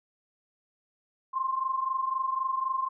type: tone pair together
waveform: sine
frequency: 1049.1 / 1073 Hz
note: C6 / C6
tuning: +4 / +43 cents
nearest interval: unison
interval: 39 cents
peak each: -28 / -32 dBFS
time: 1.33-2.89 s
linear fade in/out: 20 ms
effects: none